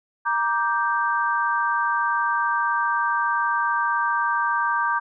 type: chord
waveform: sine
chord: G minor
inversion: first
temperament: just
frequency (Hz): 940.8 / 1176 / 1568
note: Bb5 / D6 / G6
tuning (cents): +16 / +2 / 0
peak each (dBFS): -24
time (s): 0.25-5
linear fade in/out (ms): 20
effects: none